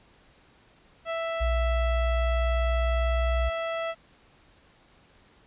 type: tone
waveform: sawtooth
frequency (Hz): 660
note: E5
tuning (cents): +2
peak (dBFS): -24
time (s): 1.05-3.95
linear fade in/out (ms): 50
type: tone with pitch glide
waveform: sine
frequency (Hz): 60.5 to 61.42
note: B1 to B1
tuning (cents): -35 to -9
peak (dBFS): -23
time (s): 1.4-3.5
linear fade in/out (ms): 20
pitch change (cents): +26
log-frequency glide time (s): 2.45-3.07
effects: pink hiss -59 dBFS RMS until 5.46 s + resampled to 8000 Hz